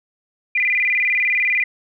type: tone with vibrato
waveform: sine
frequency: 2200 Hz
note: C#7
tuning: 14 cents flat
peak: -15 dBFS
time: 0.55-1.64 s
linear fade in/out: 5 ms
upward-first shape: square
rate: 20 Hz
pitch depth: 150 cents each way
effects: none